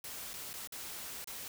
white noise with dropouts, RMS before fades -44 dBFS, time 0.04-1.48 s, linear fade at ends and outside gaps 2 ms, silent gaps 0.334-0.338 / 0.532-0.538 / 0.674-0.722 / 1.244-1.273 s, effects none

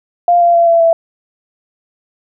sine tone with pitch steps, 698.5 / 689.7 / 681 / 672.4 / 663.9 Hz, F5 / F5 / F5 / E5 / E5, 0 / -22 / -44 / +34 / +12 cents, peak -6 dBFS, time 0.28-0.93 s, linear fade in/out 2 ms, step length 130 ms, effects none

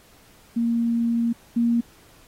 sine tone pair in turn, 233.1 / 234.7 Hz, A#3 / A#3, 0 / +12 cents, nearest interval unison, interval 12 cents, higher second, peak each -19 / -17 dBFS, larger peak second, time 0.56-1.33 / 1.56-1.81 s, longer first, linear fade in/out 10 ms, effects pink hiss -54 dBFS RMS until 2.27 s + AAC 48 kbps

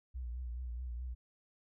sine tone with vibrato, 61 Hz, B1, 21 cents flat, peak -38 dBFS, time 0.14-1.15 s, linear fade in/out 20 ms, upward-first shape triangle, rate 4.7 Hz, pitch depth 88 cents each way, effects none

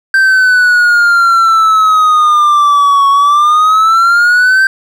triangle exponential two-way sweep, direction down then up, 1568 to 1108.7 to 1568 Hz, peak -3 dBFS, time 0.14-4.67 s, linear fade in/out 2 ms, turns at 3.09 s, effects none

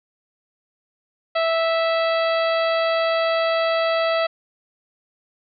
harmonic tone, 657 Hz, E5, 6 cents flat, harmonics 1 / 2 / 3 / 4 / 5 / 6 / 7, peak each -19 / -25 / -29 / -31 / -33 / -35 / -36 dBFS, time 1.35-4.27 s, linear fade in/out 10 ms, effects none

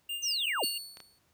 square tone with tremolo, 2807 Hz, F7, 8 cents sharp, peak -33 dBFS, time 0.09-0.78 s, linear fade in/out 5 ms, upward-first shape sine, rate 6 Hz, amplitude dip 60%
sine linear sweep, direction down, 6272 to 146.83 Hz, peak -29 dBFS, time 0.22-0.65 s, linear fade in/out 20 ms
sawtooth tone with exponential decay, 4435 Hz, C#8, in tune, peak -25 dBFS, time 0.63-1.19 s, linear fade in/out 5 ms, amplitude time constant 120 ms
clicks, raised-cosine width 0.2 ms, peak -30 / -29 dBFS, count 2, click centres 0.971 / 1.003 s
effects pink hiss -70 dBFS RMS until 1.33 s + high-pass 60 Hz 12 dB/octave

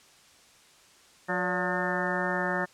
harmonic tone with a mistuned harmonic, 179.9 Hz, F#3, 48 cents flat, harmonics 1 / 2 / 3 / 4 / 5 / 6 / 7 / 8 / 9 / 10, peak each -34 / -35 / -34 / -36 / -36 / -40 / -38 / -37 / -38 / -32 dBFS, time 1.28-2.66 s, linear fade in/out 20 ms, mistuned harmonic 3, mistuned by +83 cents, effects white hiss -57 dBFS RMS until 2.73 s + low-pass 8000 Hz 12 dB/octave

